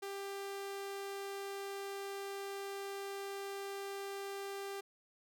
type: tone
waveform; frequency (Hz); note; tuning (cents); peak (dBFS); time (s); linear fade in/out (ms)
sawtooth; 395.7; G4; +16; -37; 0.02-4.81; 10
effects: none